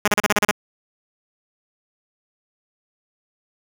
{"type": "tone bursts", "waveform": "5% pulse", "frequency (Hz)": 207.7, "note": "G#3", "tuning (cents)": 0, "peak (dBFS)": -3, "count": 8, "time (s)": [0.05, 0.512], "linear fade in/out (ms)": 2, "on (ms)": 28, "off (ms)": 34, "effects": []}